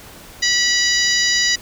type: harmonic tone with a mistuned harmonic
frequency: 974 Hz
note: B5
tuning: 24 cents flat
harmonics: 2 / 3 / 4 / 5 / 6 / 7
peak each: -19 / -25 / -22 / -19 / -23 / -25 dBFS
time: 0.42-1.56 s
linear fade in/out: 10 ms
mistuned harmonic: 3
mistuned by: +16 cents
effects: pink hiss -40 dBFS RMS until 1.61 s